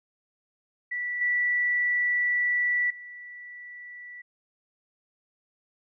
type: tone with level steps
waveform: sine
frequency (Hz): 1959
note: B6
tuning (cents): -15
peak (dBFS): -28 / -22 / -40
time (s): 0.91-4.22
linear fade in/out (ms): 10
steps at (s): 1.21 / 2.9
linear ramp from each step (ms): 5
effects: none